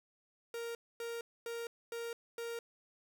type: tone bursts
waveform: 45% pulse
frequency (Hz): 466.2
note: A#4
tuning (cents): 0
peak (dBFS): -39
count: 5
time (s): 0.54-2.59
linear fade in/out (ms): 2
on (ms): 210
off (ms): 250
effects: none